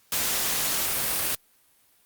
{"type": "noise", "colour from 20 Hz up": "white", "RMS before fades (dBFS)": -26, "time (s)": [0.12, 1.35], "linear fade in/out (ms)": 2, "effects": ["white hiss -62 dBFS RMS until 2.05 s", "Opus 48 kbps"]}